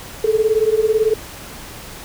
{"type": "beating tone pair", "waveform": "sine", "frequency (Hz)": [427.6, 445.6], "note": ["A4", "A4"], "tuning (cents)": [-49, 22], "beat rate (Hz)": 18, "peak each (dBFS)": -16, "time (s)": [0.24, 1.14], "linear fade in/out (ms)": 5, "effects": ["pink hiss -35 dBFS RMS until 2.04 s"]}